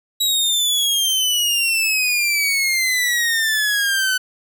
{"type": "exponential sweep", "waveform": "sawtooth", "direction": "down", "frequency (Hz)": [3881, 1500], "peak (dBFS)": -13, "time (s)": [0.2, 4.18], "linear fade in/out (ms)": 10, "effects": []}